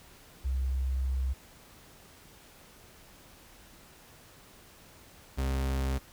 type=tone pair in turn; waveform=sine / 40% pulse; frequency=65.41 / 66.48 Hz; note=C2 / C2; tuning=0 / +28 cents; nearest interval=unison; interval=28 cents; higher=second; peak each=-27 dBFS; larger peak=neither; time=0.44-1.34 / 5.37-5.99 s; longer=first; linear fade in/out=20 ms; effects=pink hiss -55 dBFS RMS until 6.12 s